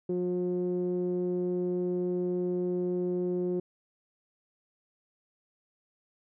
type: tone with low-pass filter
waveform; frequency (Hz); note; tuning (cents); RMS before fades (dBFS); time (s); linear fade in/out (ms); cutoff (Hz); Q
sawtooth; 179.3; F3; +46; -30; 0.09-3.6; 5; 400; 6.1
effects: none